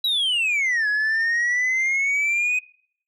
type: exponential two-way sweep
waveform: sine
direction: down then up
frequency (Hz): 3951 to 1672 to 2515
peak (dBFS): -16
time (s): 0.04-2.59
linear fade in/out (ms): 5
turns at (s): 0.88
effects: noise-tail reverb RT60 0.6 s tail -25 dB re dry + tanh soft clip ceiling -18 dBFS